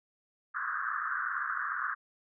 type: band-pass noise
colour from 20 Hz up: white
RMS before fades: -34 dBFS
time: 0.54-1.95 s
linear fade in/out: 20 ms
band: 1100 to 1700 Hz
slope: 96 dB/octave
effects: none